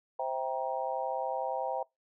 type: chord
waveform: sine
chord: C dominant seventh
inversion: none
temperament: just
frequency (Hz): 523.3 / 654.1 / 784.9 / 941.9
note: C5 / E5 / G5 / Bb5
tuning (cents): 0 / -14 / +2 / +18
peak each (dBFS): -36 / -37 / -35 / -37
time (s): 0.19-1.83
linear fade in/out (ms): 5
effects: noise-tail reverb RT60 0.2 s tail -25 dB re dry